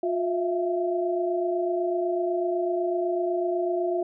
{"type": "tone cluster", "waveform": "sine", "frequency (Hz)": [356.6, 647, 675], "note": ["F4", "E5", "E5"], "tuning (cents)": [36, -32, 41], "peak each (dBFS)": [-25, -34, -28], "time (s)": [0.03, 4.03], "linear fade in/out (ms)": 5, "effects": []}